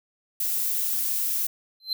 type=noise; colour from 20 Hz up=violet; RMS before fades=-26 dBFS; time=0.4-1.47 s; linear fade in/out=5 ms
type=tone with exponential growth; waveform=triangle; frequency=4100 Hz; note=C8; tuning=36 cents flat; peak=-19 dBFS; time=1.8-1.93 s; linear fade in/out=2 ms; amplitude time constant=27 ms
effects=none